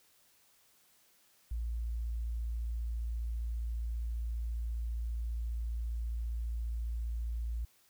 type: tone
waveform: sine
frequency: 57.4 Hz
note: A#1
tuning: 26 cents flat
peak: -33 dBFS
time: 1.51-7.65 s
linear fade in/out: 5 ms
effects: white hiss -67 dBFS RMS until 7.89 s